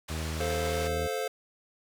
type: band-pass noise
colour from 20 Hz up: pink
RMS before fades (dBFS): -41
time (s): 0.08-0.88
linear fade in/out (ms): 10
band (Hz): 710 to 9200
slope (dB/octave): 12
type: harmonic tone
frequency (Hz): 79.5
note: D#2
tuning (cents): +38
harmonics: 1 / 2 / 3 / 4 / 5 / 6 / 7 / 8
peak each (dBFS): -33 / -39 / -43 / -45 / -47 / -49 / -50 / -51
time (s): 0.09-1.08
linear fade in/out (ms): 20
type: chord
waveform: square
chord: F major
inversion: first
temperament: just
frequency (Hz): 436.5 / 523.8 / 698.5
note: A4 / C5 / F5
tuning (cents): -14 / +2 / 0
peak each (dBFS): -34 / -34 / -37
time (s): 0.4-1.28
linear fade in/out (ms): 5
effects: none